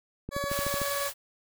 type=click train; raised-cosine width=3 ms; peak=-22 dBFS; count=8; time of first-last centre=0.29-0.816 s; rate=13.3 Hz
type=tone with tremolo; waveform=20% pulse; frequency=565 Hz; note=C#5; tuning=33 cents sharp; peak=-24 dBFS; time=0.31-1.11 s; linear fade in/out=50 ms; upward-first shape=square; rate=20 Hz; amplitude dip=25%
type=band-stop noise; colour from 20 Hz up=white; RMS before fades=-35 dBFS; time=0.48-1.14 s; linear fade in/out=50 ms; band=120 to 450 Hz; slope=48 dB/octave
effects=none